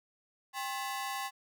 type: ring-modulated tone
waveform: sawtooth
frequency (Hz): 932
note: A#5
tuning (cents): -1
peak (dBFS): -28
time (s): 0.53-1.31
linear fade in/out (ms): 50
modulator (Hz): 138
effects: none

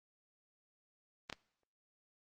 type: clicks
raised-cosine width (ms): 0.2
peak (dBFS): -23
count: 2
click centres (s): 1.299 / 1.327
effects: noise-tail reverb RT60 0.7 s tail -22 dB re dry + Opus 32 kbps

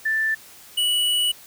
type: tone pair in turn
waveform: sine / square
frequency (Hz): 1767 / 2943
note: A6 / F#7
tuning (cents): +7 / -10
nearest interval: major sixth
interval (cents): 883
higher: second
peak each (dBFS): -19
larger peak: neither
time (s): 0.05-0.35 / 0.77-1.32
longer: second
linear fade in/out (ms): 10
effects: white hiss -46 dBFS RMS until 1.46 s

